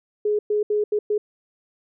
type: tone bursts at uneven times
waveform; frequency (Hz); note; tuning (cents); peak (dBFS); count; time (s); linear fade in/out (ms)
sine; 419.3; G#4; +17; -18; 5; 0.25-0.39 / 0.5-0.63 / 0.7-0.84 / 0.92-0.99 / 1.1-1.18; 5
effects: none